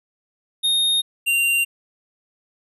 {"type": "tone pair in turn", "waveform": "square", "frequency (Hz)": [3701, 2773], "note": ["A#7", "F7"], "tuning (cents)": [-13, -13], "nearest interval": "perfect fourth", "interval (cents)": 500, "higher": "first", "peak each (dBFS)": -17, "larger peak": "neither", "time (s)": [[0.63, 1.02], [1.26, 1.65]], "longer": "neither", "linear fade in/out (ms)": 20, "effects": ["resampled to 32000 Hz"]}